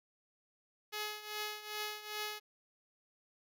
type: tone with tremolo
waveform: 5% pulse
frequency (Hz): 422.7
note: G#4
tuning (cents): +31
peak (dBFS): -25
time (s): 0.92-2.4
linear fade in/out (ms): 20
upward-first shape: triangle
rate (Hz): 2.5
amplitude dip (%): 80
effects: none